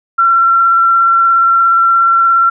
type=tone with vibrato; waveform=sine; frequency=1359 Hz; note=F6; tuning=48 cents flat; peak=-6 dBFS; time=0.18-2.5 s; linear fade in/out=10 ms; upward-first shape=square; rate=17 Hz; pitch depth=9 cents each way; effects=none